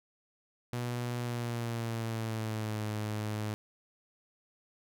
sawtooth tone with pitch glide, 121.3 to 106.82 Hz, B2 to G#2, -31 to +49 cents, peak -29 dBFS, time 0.73-3.54 s, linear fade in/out 0 ms, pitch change -220 cents, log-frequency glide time 1.19-2.86 s, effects none

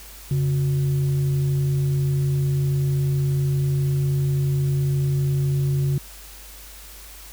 sine tone with frequency modulation, 138.6 Hz, C#3, in tune, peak -18 dBFS, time 0.31-5.98 s, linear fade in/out 2 ms, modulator 225 Hz, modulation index 0.31, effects added 50 Hz sine -43 dBFS peak until 7.32 s + white hiss -43 dBFS RMS until 7.32 s

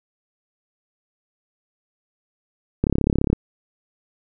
click train, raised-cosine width 3 ms, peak -5 dBFS, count 18, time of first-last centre 2.84-3.33 s, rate 34.7 Hz, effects none

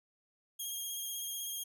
5% pulse tone with vibrato, 3244 Hz, G#7, 41 cents flat, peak -30 dBFS, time 0.59-1.64 s, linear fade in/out 10 ms, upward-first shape sine, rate 16 Hz, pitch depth 26 cents each way, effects none

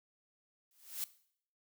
blue noise with exponential growth, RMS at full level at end -35 dBFS, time 0.71-1.04 s, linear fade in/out 1 ms, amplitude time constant 71 ms, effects noise-tail reverb RT60 0.6 s tail -18 dB re dry

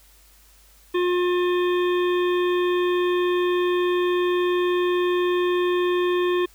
harmonic tone, 356.7 Hz, F4, 37 cents sharp, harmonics 1 / 3 / 5 / 7 / 9 / 10, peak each -19 / -29 / -33 / -36 / -38 / -39 dBFS, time 0.94-6.46 s, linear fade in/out 10 ms, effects added 50 Hz sine -54 dBFS peak until 6.54 s + white hiss -55 dBFS RMS until 6.54 s

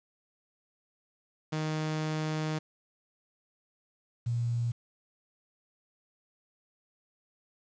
sawtooth / sine tone pair in turn, 155.56 / 118.23 Hz, D#3 / A#2, 0 / +25 cents, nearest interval perfect fourth, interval 475 cents, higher first, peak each -26 / -27 dBFS, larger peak first, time 1.52-2.59 / 4.26-4.72 s, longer first, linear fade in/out 10 ms, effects resampled to 16000 Hz + 9-bit

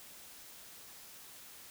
silence, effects white hiss -53 dBFS RMS until 1.7 s

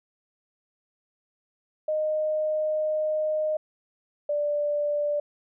sine tone pair in turn, 617 / 587.6 Hz, D#5 / D5, -15 / +1 cents, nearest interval minor second, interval 84 cents, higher first, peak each -23 dBFS, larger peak neither, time 1.88-3.57 / 4.29-5.2 s, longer first, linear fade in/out 5 ms, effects none

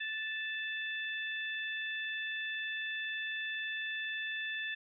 harmonic tone, 878 Hz, A5, 4 cents flat, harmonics 2 / 3 / 4, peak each -37 / -42 / -43 dBFS, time 0-4.75 s, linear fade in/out 10 ms, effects none

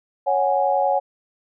sine chord, C# suspended fourth, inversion none, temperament equal, 554.4 / 740 / 830.6 Hz, C#5 / F#5 / G#5, 0 / 0 / 0 cents, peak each -21 dBFS, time 0.26-1 s, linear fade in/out 20 ms, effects none

